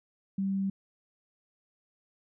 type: tone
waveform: sine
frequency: 194.5 Hz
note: G3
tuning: 13 cents flat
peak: -27 dBFS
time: 0.38-0.7 s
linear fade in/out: 5 ms
effects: none